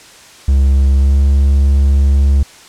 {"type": "tone with pitch glide", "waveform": "triangle", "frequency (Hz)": [68, 69.39], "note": ["C#2", "C#2"], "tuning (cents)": [-33, 2], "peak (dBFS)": -5, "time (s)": [0.48, 2.43], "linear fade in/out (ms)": 5, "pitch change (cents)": 35, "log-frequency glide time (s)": [1.01, 1.13], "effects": ["white hiss -39 dBFS RMS until 2.68 s", "low-pass 8000 Hz 12 dB/octave"]}